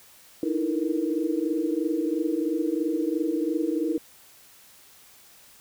sine tone cluster, 294.3 / 309 / 332 / 449.5 / 474.7 Hz, D4 / D#4 / E4 / A4 / A#4, +4 / -12 / +12 / +37 / +31 cents, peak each -36 / -27 / -27 / -35 / -32 dBFS, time 0.43-3.98 s, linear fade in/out 2 ms, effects white hiss -53 dBFS RMS until 5.6 s

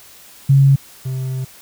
sine / triangle tone pair in turn, 137.4 / 130.35 Hz, C#3 / C3, -15 / -6 cents, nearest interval minor second, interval 91 cents, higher first, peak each -7 / -18 dBFS, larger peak first, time 0.49-0.76 / 1.05-1.45 s, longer second, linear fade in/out 10 ms, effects white hiss -43 dBFS RMS until 1.61 s

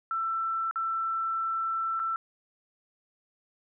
sine tone with dropouts, 1335 Hz, E6, 22 cents sharp, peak -27 dBFS, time 0.11-2.16 s, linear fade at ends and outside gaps 1 ms, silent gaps 0.711-0.758 / 1.994-1.999 s, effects none

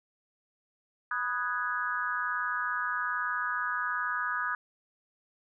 sine chord, G# minor seventh, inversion first, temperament equal, 987.8 / 1244.5 / 1480 / 1661.2 Hz, B5 / D#6 / F#6 / G#6, 0 / 0 / 0 / 0 cents, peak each -38 / -33 / -34 / -34 dBFS, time 1.11-4.55 s, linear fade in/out 2 ms, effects none

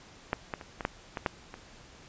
clicks, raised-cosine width 0.5 ms, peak -12 / -17 / -27 / -20 / -12 / -18 / -11 / -26 dBFS, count 8, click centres 0.331 / 0.538 / 0.612 / 0.808 / 0.851 / 1.172 / 1.262 / 1.541 s, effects pink hiss -53 dBFS RMS until 2.08 s + resampled to 16000 Hz

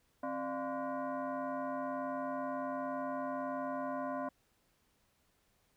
sine tone with frequency modulation, 164.81 Hz, E3, in tune, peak -35 dBFS, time 0.23-4.29 s, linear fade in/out 5 ms, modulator 431 Hz, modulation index 2.3, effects pink hiss -74 dBFS RMS until 5.76 s

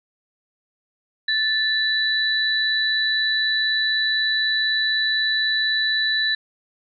sine tone pair together, 1755 / 3962 Hz, A6 / B7, -5 / +5 cents, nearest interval octave + major second, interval 1410 cents, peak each -21 dBFS, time 1.28-6.35 s, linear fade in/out 5 ms, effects none

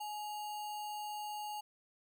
sine tone with sample-and-hold, 840 Hz, G#5, 19 cents sharp, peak -39 dBFS, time 0-1.61 s, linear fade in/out 10 ms, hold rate 3675 Hz, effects none

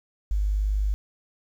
sine tone, 50.7 Hz, G#1, 41 cents flat, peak -21 dBFS, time 0.31-0.94 s, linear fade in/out 0 ms, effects 9-bit

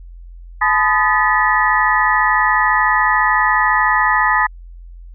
sine tone cluster, 857 / 1011 / 1241 / 1742 / 1939 Hz, A5 / B5 / D#6 / A6 / B6, -46 / +40 / -5 / -18 / -32 cents, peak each -18 dBFS, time 0.61-4.47 s, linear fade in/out 10 ms, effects added 43 Hz sine -33 dBFS peak until 5.14 s

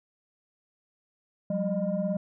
sine tone cluster, 181 / 199 / 611 Hz, F#3 / G3 / D#5, -38 / +26 / -32 cents, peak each -29 dBFS, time 1.5-2.17 s, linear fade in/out 5 ms, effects tanh soft clip ceiling -20 dBFS

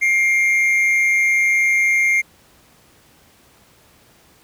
triangle tone pair together, 2122 / 2319 Hz, C7 / D7, +24 / -22 cents, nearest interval major second, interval 154 cents, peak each -12 / -23 dBFS, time 0.01-2.22 s, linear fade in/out 20 ms, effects pink hiss -52 dBFS RMS until 4.43 s + high-pass 60 Hz 12 dB/octave

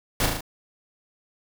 pink noise with echo, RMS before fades -23 dBFS, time 0.2-0.26 s, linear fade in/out 2 ms, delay 37 ms, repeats 4, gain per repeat -3 dB, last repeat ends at 0.408 s, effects none

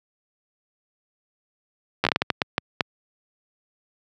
slowing click train, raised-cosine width 0.3 ms, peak -3 dBFS, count 11, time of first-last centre 2.04-2.808 s, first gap 11 ms, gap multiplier 1.4, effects high-pass 100 Hz 12 dB/octave

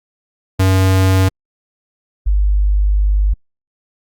square / sine tone pair in turn, 94.6 / 50.11 Hz, F#2 / G1, +39 / +39 cents, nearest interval major seventh, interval 1100 cents, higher first, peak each -10 dBFS, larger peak neither, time 0.59-1.29 / 2.26-3.34 s, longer second, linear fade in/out 10 ms, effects Opus 48 kbps

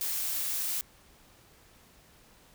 blue noise, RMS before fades -32 dBFS, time 0.01-0.81 s, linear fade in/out 0 ms, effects pink hiss -59 dBFS RMS until 2.54 s

